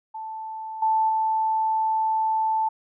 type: tone with level steps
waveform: sine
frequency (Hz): 880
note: A5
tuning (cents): 0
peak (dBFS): -31 / -18 / -20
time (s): 0.14-2.69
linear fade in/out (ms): 10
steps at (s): 0.82 / 1.09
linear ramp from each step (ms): 5
effects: none